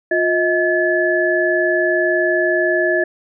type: tone cluster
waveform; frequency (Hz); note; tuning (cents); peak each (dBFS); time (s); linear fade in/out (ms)
sine; 354.7 / 633 / 1720; F4 / D#5 / A6; +27 / +30 / -40; -18; 0.11-3.04; 5
effects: none